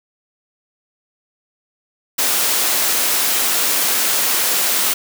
white high-pass noise, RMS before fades -17 dBFS, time 2.18-4.94 s, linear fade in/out 10 ms, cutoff 260 Hz, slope 12 dB/octave, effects none

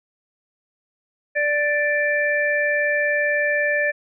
harmonic tone, 587.3 Hz, D5, in tune, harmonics 1 / 3 / 4, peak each -22 / -20 / -27 dBFS, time 1.35-3.92 s, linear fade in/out 20 ms, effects none

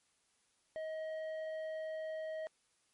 sine tone with tanh clipping, 632 Hz, D#5, 27 cents sharp, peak -40 dBFS, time 0.76-2.47 s, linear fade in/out 0 ms, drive 8 dB, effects white hiss -75 dBFS RMS until 2.93 s + MP3 48 kbps

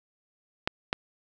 clicks, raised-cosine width 0.3 ms, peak -9 dBFS, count 2, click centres 0.675 / 0.929 s, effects none

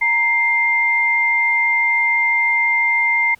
sine tone pair together, 934.7 / 2102 Hz, A#5 / C7, +4 / +7 cents, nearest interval octave + major second, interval 1403 cents, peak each -22 / -14 dBFS, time 0.01-3.35 s, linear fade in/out 10 ms, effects pink hiss -54 dBFS RMS until 3.39 s

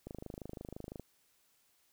click train, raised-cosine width 2 ms, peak -30 dBFS, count 25, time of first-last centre 0.07-0.997 s, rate 25.9 Hz, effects white hiss -72 dBFS RMS until 1.92 s

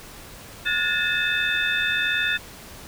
sine tone cluster, 1442 / 1707 / 1788 / 2593 / 3582 Hz, F#6 / G#6 / A6 / E7 / A7, -45 / +47 / +27 / -29 / +30 cents, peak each -27 dBFS, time 0.65-2.38 s, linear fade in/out 20 ms, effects pink hiss -42 dBFS RMS until 2.87 s

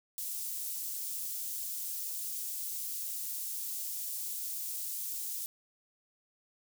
white high-pass noise, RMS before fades -38 dBFS, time 0.18-5.46 s, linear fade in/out 0 ms, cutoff 7100 Hz, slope 12 dB/octave, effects none

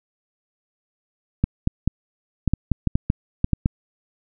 clicks, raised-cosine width 5 ms, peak -5 dBFS, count 12, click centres 1.44 / 1.674 / 1.876 / 2.477 / 2.536 / 2.717 / 2.873 / 2.955 / 3.101 / 3.444 / 3.533 / 3.659 s, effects none

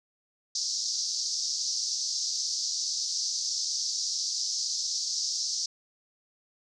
white band-pass noise, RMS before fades -31 dBFS, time 0.55-5.66 s, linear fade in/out 5 ms, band 4600 to 6100 Hz, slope 48 dB/octave, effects none

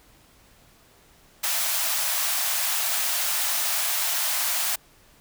white high-pass noise, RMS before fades -25 dBFS, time 1.43-4.76 s, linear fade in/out 10 ms, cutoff 600 Hz, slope 96 dB/octave, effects pink hiss -56 dBFS RMS until 5.2 s

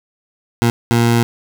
20% pulse tone bursts at uneven times, 117.5 Hz, A#2, 14 cents sharp, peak -6 dBFS, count 2, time 0.62-0.7 / 0.91-1.23 s, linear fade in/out 0 ms, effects none

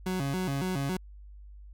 30% pulse tone with vibrato, 160.2 Hz, E3, 49 cents flat, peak -26 dBFS, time 0.06-0.97 s, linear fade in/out 5 ms, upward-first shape square, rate 3.6 Hz, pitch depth 250 cents each way, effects added 50 Hz sine -45 dBFS peak until 1.73 s

